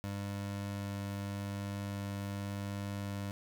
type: tone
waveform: 25% pulse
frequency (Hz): 100.1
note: G2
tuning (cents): +37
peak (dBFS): -33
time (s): 0.04-3.31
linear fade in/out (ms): 0
effects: none